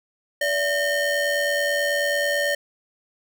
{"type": "ring-modulated tone", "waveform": "square", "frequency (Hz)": 622.3, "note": "D#5", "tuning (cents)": 0, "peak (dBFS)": -18, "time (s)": [0.41, 2.55], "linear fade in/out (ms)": 5, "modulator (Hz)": 1200, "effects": []}